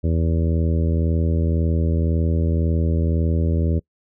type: harmonic tone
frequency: 81.9 Hz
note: E2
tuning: 11 cents flat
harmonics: 1 / 2 / 3 / 4 / 5 / 6 / 7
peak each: -18 / -24 / -28 / -30 / -32 / -34 / -35 dBFS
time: 0.03-3.8 s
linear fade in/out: 20 ms
effects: noise-tail reverb RT60 0.1 s tail -24 dB re dry